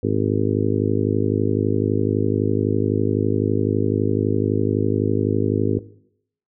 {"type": "harmonic tone", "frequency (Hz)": 51.91, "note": "G#1", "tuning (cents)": 0, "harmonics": [2, 3, 4, 5, 6, 7, 8, 9], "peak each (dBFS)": [-24, -29, -27, -24, -27, -26, -25, -28], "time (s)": [0.03, 5.79], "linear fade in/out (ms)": 5, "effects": ["noise-tail reverb RT60 0.7 s tail -18 dB re dry"]}